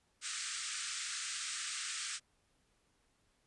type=band-pass noise; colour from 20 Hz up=white; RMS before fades=-41 dBFS; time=0.21-2.2 s; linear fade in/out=50 ms; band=1200 to 9000 Hz; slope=96 dB/octave; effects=pink hiss -75 dBFS RMS until 3.46 s + resampled to 24000 Hz